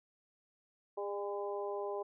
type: harmonic tone with a mistuned harmonic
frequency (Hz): 202.9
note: G#3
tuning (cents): -40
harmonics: 2 / 3 / 4 / 5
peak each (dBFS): -38 / -42 / -44 / -46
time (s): 0.97-2.03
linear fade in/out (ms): 10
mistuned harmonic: 3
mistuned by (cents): -20
effects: none